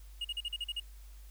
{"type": "tone bursts", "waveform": "triangle", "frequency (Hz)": 2864, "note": "F7", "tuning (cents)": 43, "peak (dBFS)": -32, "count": 8, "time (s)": [0.21, 0.8], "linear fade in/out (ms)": 5, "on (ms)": 37, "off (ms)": 42, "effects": ["added 50 Hz sine -48 dBFS peak until 1.3 s", "white hiss -63 dBFS RMS until 1.3 s"]}